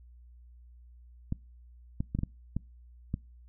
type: clicks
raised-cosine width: 5 ms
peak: -18 dBFS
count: 7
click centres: 1.324 / 2.005 / 2.15 / 2.189 / 2.234 / 2.566 / 3.141 s
effects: noise-tail reverb RT60 0.3 s tail -26 dB re dry + added 60 Hz sine -51 dBFS peak until 3.48 s